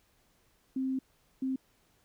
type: tone bursts at uneven times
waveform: sine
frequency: 263.1 Hz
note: C4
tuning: 10 cents sharp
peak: -29 dBFS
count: 2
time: 0.76-0.99 / 1.42-1.56 s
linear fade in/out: 5 ms
effects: pink hiss -69 dBFS RMS until 2.04 s